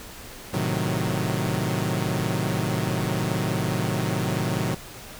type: chord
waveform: sawtooth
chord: A diminished seventh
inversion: none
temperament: equal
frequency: 110 / 130.81 / 155.56 / 185 Hz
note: A2 / C3 / Eb3 / Gb3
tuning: 0 / 0 / 0 / 0 cents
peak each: -25 dBFS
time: 0.53-4.75 s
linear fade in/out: 10 ms
effects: pink hiss -41 dBFS RMS until 5.19 s